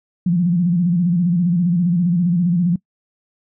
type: tone with vibrato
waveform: sine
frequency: 174.61 Hz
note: F3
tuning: in tune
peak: -13 dBFS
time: 0.26-2.76 s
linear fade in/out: 5 ms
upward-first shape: square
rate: 15 Hz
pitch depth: 72 cents each way
effects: noise-tail reverb RT60 0.1 s tail -23 dB re dry